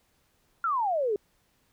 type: exponential sweep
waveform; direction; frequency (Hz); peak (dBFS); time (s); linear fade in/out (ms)
sine; down; 1408 to 392; -24; 0.64-1.16; 2
effects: pink hiss -69 dBFS RMS until 1.72 s